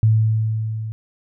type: tone with level ramp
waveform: sine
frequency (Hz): 110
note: A2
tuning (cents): 0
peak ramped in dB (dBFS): -10 to -25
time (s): 0.03-0.92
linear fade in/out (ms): 0
effects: none